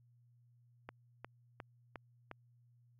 click train, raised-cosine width 0.5 ms, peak -30 dBFS, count 5, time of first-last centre 0.89-2.313 s, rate 2.81 Hz, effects added 120 Hz sine -65 dBFS peak until 2.99 s

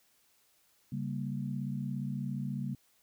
sine chord, G diminished, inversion second, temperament equal, 138.59 / 196 / 233.1 Hz, Db3 / G3 / Bb3, 0 / 0 / 0 cents, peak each -36 / -38 / -39 dBFS, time 0.92-2.75 s, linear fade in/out 5 ms, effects white hiss -69 dBFS RMS until 3.02 s

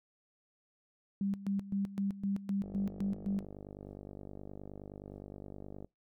sine tone with tremolo, 197.9 Hz, G3, 17 cents sharp, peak -30 dBFS, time 1.21-3.45 s, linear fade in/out 2 ms, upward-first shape square, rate 3.9 Hz, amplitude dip 80%
click train, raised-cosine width 2 ms, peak -33 dBFS, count 160, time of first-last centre 2.64-5.846 s, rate 49.6 Hz
effects noise-tail reverb RT60 0.2 s tail -25 dB re dry

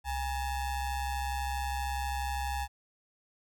square ring-modulated tone, 442.2 Hz, A4, 9 cents sharp, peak -29 dBFS, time 0.04-2.68 s, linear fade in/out 50 ms, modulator 376 Hz, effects none

